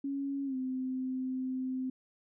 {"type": "tone with pitch glide", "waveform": "sine", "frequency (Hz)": [277.2, 258.6], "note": ["C#4", "C4"], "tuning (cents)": [0, -20], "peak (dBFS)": -32, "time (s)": [0.04, 1.9], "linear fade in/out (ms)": 5, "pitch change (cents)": -120, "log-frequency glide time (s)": [0.45, 0.56], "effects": []}